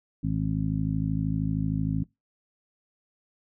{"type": "harmonic tone", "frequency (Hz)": 53, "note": "G#1", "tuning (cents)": 36, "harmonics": [1, 2, 3, 4, 5], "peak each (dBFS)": [-34, -31, -28, -34, -31], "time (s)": [0.23, 2.04], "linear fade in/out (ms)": 10, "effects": ["noise-tail reverb RT60 0.2 s tail -23 dB re dry"]}